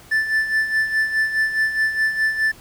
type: tone with tremolo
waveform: triangle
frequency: 1760 Hz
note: A6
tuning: in tune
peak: -13 dBFS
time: 0.11-2.52 s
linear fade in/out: 10 ms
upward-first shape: sine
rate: 4.8 Hz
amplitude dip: 65%
effects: pink hiss -46 dBFS RMS until 2.6 s